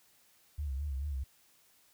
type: tone with vibrato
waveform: sine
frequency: 70 Hz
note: C#2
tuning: 18 cents sharp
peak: -33 dBFS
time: 0.58-1.24 s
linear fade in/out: 10 ms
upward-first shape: sine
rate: 4.6 Hz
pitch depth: 110 cents each way
effects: white hiss -66 dBFS RMS until 1.93 s